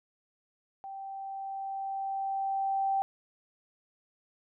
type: tone with level ramp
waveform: sine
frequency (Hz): 780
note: G5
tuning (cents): -9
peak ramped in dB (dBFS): -39 to -25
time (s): 0.84-3.02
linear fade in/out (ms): 0
effects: none